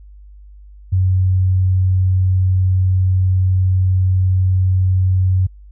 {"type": "tone", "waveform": "sine", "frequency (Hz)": 93.1, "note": "F#2", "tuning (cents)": 11, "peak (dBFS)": -11, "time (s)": [0.92, 5.47], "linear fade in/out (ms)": 10, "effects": ["added 50 Hz sine -37 dBFS peak until 5.71 s"]}